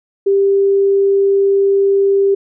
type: tone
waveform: sine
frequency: 394.9 Hz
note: G4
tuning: 13 cents sharp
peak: -9 dBFS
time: 0.26-2.35 s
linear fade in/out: 10 ms
effects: none